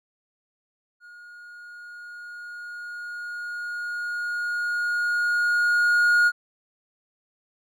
triangle tone with level ramp, 1435 Hz, F6, 47 cents sharp, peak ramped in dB -42 to -13 dBFS, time 1-6.32 s, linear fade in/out 50 ms, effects none

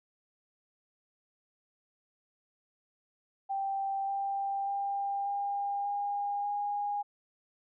sine tone with pitch steps, 784 / 790.8 / 797.7 / 804.6 / 811.6 / 818.7 Hz, G5 / G5 / G5 / G5 / G#5 / G#5, 0 / +15 / +30 / +45 / -40 / -25 cents, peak -30 dBFS, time 3.49-7.03 s, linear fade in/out 20 ms, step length 590 ms, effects none

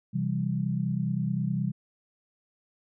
sine chord, C major, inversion none, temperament equal with one note detuned, 130.81 / 166.34 / 196 Hz, C3 / E3 / G3, 0 / +16 / 0 cents, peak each -30 dBFS, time 0.13-1.72 s, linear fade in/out 20 ms, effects none

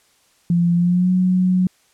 sine tone with pitch glide, 172.3 to 183.6 Hz, F3 to F#3, -23 to -13 cents, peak -13 dBFS, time 0.5-1.67 s, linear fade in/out 2 ms, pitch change +110 cents, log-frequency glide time 0.75-1.11 s, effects white hiss -58 dBFS RMS until 1.93 s + low-pass 10000 Hz 12 dB/octave

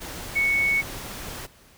sine tone in noise, 2217 Hz, C#7, in tune, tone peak -19 dBFS, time 0.35-0.82 s, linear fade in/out 20 ms, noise pink, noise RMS -36 dBFS, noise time 0-1.47 s, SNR +14 dB, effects pink hiss -54 dBFS RMS until 1.77 s

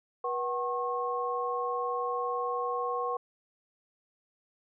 sine tone cluster, 485.4 / 753 / 1084 Hz, B4 / F#5 / C#6, -30 / +30 / -39 cents, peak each -33 / -36 / -32 dBFS, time 0.24-3.17 s, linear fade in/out 5 ms, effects none

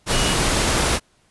sine tone in noise, 2905 Hz, F#7, 32 cents flat, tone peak -27 dBFS, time 0.1-0.37 s, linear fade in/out 50 ms, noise pink, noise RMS -19 dBFS, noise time 0.06-1 s, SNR -11 dB, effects pink hiss -60 dBFS RMS until 1.3 s + resampled to 24000 Hz

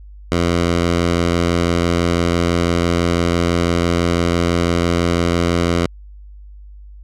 10% pulse tone, 86 Hz, F2, 26 cents flat, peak -6 dBFS, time 0.32-5.86 s, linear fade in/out 0 ms, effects added 50 Hz sine -35 dBFS peak until 7.03 s + low-pass 7000 Hz 12 dB/octave

